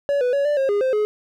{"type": "tone with pitch steps", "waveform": "triangle", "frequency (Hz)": [567, 495, 562, 588, 538, 408.7, 521, 422.7], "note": ["C#5", "B4", "C#5", "D5", "C5", "G#4", "C5", "G#4"], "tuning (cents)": [39, 4, 24, 2, 48, -28, -7, 31], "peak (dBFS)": -15, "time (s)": [0.09, 1.05], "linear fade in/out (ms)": 0, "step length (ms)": 120, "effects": []}